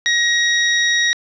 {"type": "tone", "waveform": "25% pulse", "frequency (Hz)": 1891, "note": "A#6", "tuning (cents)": 24, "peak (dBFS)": -10, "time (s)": [0.06, 1.13], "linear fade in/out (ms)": 0, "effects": ["resampled to 16000 Hz", "7-bit"]}